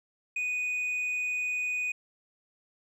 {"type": "tone with tanh clipping", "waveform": "sine", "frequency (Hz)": 2482, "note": "D#7", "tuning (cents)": -5, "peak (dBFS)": -29, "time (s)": [0.36, 1.92], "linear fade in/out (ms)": 5, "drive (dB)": 3, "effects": []}